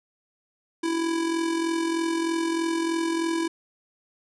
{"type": "tone with amplitude modulation", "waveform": "square", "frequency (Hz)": 331, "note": "E4", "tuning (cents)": 7, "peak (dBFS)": -22, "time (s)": [0.83, 3.48], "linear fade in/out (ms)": 10, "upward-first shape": "sine", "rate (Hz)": 43.2, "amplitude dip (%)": 50, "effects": ["resampled to 24000 Hz"]}